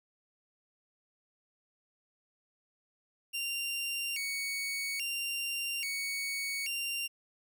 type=tone with vibrato; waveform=sawtooth; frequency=2489 Hz; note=D#7; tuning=in tune; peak=-30 dBFS; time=3.33-7.08 s; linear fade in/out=20 ms; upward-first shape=square; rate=0.6 Hz; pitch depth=190 cents each way; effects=none